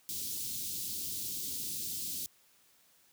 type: band-stop noise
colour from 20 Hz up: white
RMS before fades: -38 dBFS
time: 0.09-2.26 s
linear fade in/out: 0 ms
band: 340 to 3600 Hz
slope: 24 dB/octave
effects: white hiss -66 dBFS RMS until 3.12 s + high-pass 60 Hz 12 dB/octave